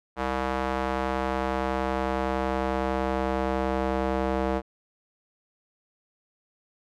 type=tone with band-pass filter sweep; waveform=square; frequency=65.41 Hz; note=C2; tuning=in tune; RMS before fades=-27 dBFS; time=0.16-4.62 s; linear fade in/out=50 ms; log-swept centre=940 to 600 Hz; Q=1; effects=none